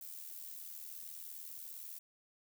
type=noise with amplitude modulation; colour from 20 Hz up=violet; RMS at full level=-45 dBFS; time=0.01-1.99 s; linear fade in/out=5 ms; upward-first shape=sine; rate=79.9 Hz; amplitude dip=70%; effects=none